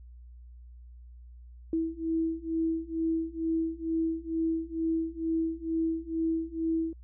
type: beating tone pair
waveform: sine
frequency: 324.7 / 326.9 Hz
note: E4 / E4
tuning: -26 / -14 cents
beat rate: 2.2 Hz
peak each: -31 / -30 dBFS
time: 1.73-6.93 s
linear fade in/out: 2 ms
effects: added 60 Hz sine -46 dBFS peak until 7.03 s